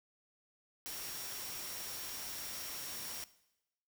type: tone in noise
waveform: sine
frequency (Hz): 5588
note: F8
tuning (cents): 0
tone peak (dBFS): -49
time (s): 0.86-3.24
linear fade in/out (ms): 0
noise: white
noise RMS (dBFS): -44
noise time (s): 0.86-3.24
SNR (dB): -8
effects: noise-tail reverb RT60 0.9 s tail -18 dB re dry